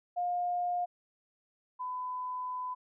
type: tone pair in turn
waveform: sine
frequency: 710 / 1004.1 Hz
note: F5 / B5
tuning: +28 / +28 cents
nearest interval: tritone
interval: 600 cents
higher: second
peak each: -29 / -34 dBFS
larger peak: first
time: 0.16-0.86 / 1.79-2.75 s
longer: second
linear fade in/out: 20 ms
effects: none